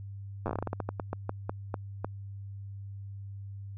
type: slowing click train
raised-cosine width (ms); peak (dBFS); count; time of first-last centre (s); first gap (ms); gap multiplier
1; -18; 19; 0.46-2.046; 9; 1.23
effects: added 99 Hz sine -39 dBFS peak until 3.77 s